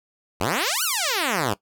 5% pulse exponential two-way sweep, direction up then down, 77.78 to 1535 to 93.2 Hz, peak -10 dBFS, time 0.4-1.54 s, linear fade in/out 10 ms, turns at 0.83 s, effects noise-tail reverb RT60 0.1 s tail -18 dB re dry

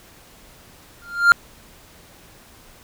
triangle tone with exponential growth, 1396.9 Hz, F6, in tune, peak -3 dBFS, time 1.02-1.32 s, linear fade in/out 0 ms, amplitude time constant 64 ms, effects pink hiss -48 dBFS RMS until 2.83 s

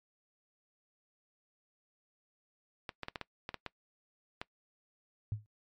clicks, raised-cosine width 0.3 ms, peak -22 dBFS, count 9, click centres 2.892 / 3.033 / 3.084 / 3.158 / 3.213 / 3.491 / 3.543 / 3.663 / 4.415 s
sine tone with exponential decay, 106.2 Hz, G#2, 39 cents sharp, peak -29 dBFS, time 5.32-5.46 s, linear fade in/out 0 ms, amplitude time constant 30 ms
effects noise-tail reverb RT60 0.1 s tail -21 dB re dry + MP3 96 kbps

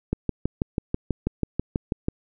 click train, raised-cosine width 3 ms, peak -10 dBFS, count 13, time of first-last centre 0.13-2.084 s, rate 6.14 Hz, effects none

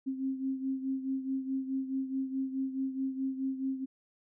sine beating tone pair, 265.2 / 269.9 Hz, C4 / C#4, +23 / -46 cents, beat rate 4.7 Hz, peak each -32 / -38 dBFS, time 0.06-3.86 s, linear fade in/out 20 ms, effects none

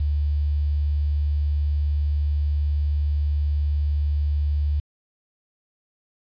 sine tone with quantisation, 73.42 Hz, D2, in tune, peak -19 dBFS, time 0-4.8 s, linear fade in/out 5 ms, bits 8, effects resampled to 11025 Hz

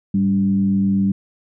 sine tone with frequency modulation, 196 Hz, G3, in tune, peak -14 dBFS, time 0.14-1.12 s, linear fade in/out 5 ms, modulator 91.9 Hz, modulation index 0.47, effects none

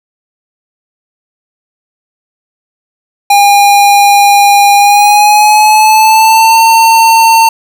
square tone with pitch glide, 810 to 904 Hz, G#5 to A5, -43 to +47 cents, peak -3 dBFS, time 3.3-7.49 s, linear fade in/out 5 ms, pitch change +190 cents, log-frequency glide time 4.76-6.61 s, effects none

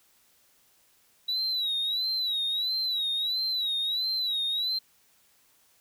sine tone with vibrato, 3902 Hz, B7, 22 cents flat, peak -24 dBFS, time 1.28-4.79 s, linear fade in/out 10 ms, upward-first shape sine, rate 1.5 Hz, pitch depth 100 cents each way, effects tanh soft clip ceiling -24 dBFS + white hiss -64 dBFS RMS until 5.8 s

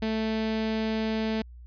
sawtooth tone with notch filter, 220 Hz, A3, in tune, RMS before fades -28 dBFS, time 0.02-1.42 s, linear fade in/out 5 ms, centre 1200 Hz, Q 2, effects added 60 Hz sine -43 dBFS peak until 1.66 s + resampled to 11025 Hz

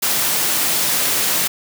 white high-pass noise, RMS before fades -18 dBFS, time 0.02-1.48 s, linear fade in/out 10 ms, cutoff 110 Hz, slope 24 dB/octave, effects none

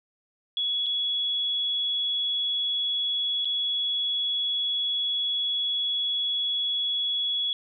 sine tone with dropouts, 3370 Hz, G#7, 25 cents sharp, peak -24 dBFS, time 0.57-7.53 s, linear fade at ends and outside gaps 1 ms, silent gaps 0.861-0.865 / 3.447-3.454 s, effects none

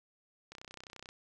click train, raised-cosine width 0.2 ms, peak -30 dBFS, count 19, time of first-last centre 0.52-1.09 s, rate 31.6 Hz, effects none

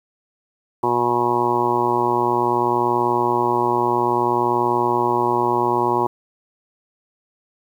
harmonic tone, 120.6 Hz, B2, 41 cents flat, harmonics 1 / 2 / 3 / 4 / 5 / 6 / 7 / 8 / 9, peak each -31 / -29 / -21 / -30 / -31 / -30 / -23 / -21 / -26 dBFS, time 0.83-6.07 s, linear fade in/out 5 ms, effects 8-bit

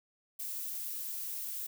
violet noise, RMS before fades -39 dBFS, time 0.39-1.67 s, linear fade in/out 10 ms, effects none

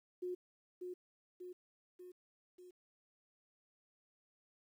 sine tone with echo, 361.3 Hz, F#4, 41 cents flat, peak -38 dBFS, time 0.22-0.35 s, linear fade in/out 10 ms, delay 590 ms, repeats 4, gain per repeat -4 dB, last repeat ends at 2.71 s, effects 12-bit

